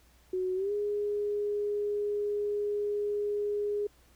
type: tone with pitch glide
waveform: sine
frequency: 370 to 412.9 Hz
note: F#4 to G#4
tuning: 0 to -10 cents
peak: -28 dBFS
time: 0.33-3.87 s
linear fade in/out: 5 ms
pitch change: +190 cents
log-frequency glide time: 0.55-0.72 s
effects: added 60 Hz sine -62 dBFS peak until 4.15 s + pink hiss -64 dBFS RMS until 4.15 s